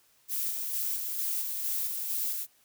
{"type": "noise with tremolo", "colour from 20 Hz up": "violet", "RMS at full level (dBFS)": -31, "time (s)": [0.28, 2.47], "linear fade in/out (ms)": 50, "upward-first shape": "square", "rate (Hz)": 2.2, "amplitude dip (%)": 30, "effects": ["white hiss -65 dBFS RMS until 2.64 s"]}